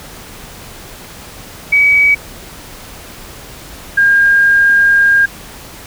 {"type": "tone pair in turn", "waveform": "sine", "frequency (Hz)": [2273, 1612.8], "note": ["C#7", "G6"], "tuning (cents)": [43, 49], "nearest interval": "tritone", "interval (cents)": 594, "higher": "first", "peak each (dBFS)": -6, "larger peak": "neither", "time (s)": [[1.72, 2.15], [3.97, 5.26]], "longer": "second", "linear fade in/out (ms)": 10, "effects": ["pink hiss -33 dBFS RMS until 5.86 s"]}